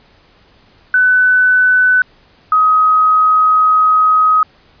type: tone pair in turn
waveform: sine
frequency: 1500 / 1262.1 Hz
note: F#6 / D#6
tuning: +23 / +24 cents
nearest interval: minor third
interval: 299 cents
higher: first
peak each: -7 dBFS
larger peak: neither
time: 0.94-2.02 / 2.52-4.43 s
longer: second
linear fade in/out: 2 ms
effects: pink hiss -49 dBFS RMS until 4.8 s + resampled to 11025 Hz